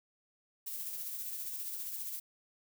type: noise with tremolo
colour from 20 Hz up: violet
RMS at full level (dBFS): -39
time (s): 0.66-2.2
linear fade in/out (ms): 10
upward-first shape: sine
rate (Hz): 15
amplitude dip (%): 35
effects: none